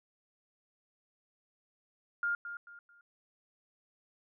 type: tone with echo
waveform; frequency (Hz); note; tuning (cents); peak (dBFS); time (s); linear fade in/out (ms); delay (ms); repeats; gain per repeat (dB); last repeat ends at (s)
sine; 1409; F6; +15; -29; 2.23-2.35; 2; 220; 3; -10; 3.01
effects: none